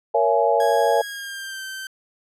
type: chord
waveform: sine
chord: A# half-diminished seventh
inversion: none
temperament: just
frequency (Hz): 466.2 / 559.4 / 671.3 / 839.1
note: A#4 / C#5 / E5 / G#5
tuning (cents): 0 / +16 / +31 / +18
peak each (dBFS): -21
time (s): 0.14-1.02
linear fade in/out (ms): 10
type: tone with pitch glide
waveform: sawtooth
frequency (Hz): 1653 to 1551.2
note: G#6 to G6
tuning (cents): -9 to -19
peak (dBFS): -27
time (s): 0.6-1.87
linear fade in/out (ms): 2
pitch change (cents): -110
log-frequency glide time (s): 1.01-1.64
effects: resampled to 32000 Hz